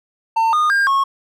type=tone with pitch steps; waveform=triangle; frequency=902 / 1225 / 1606 / 1094 Hz; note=A5 / D#6 / G6 / C#6; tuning=+43 / -27 / +41 / -23 cents; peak=-11 dBFS; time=0.36-1.04 s; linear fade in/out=10 ms; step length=170 ms; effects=none